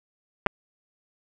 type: clicks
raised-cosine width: 0.5 ms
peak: -6 dBFS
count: 2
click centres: 0.463 / 0.468 s
effects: none